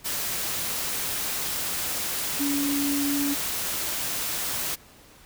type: tone in noise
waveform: sine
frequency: 283.5 Hz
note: C#4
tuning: 39 cents sharp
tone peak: -24 dBFS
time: 2.39-3.35 s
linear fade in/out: 20 ms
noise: white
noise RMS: -29 dBFS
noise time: 0.04-4.76 s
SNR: +2 dB
effects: pink hiss -52 dBFS RMS until 5.25 s